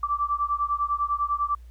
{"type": "beating tone pair", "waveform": "sine", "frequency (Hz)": [1161, 1171], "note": ["D6", "D6"], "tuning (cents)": [-20, -5], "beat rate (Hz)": 10, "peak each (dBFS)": -26, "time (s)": [0.03, 1.55], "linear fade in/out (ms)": 5, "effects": ["added 59 Hz sine -42 dBFS peak until 1.7 s", "pink hiss -65 dBFS RMS until 1.7 s"]}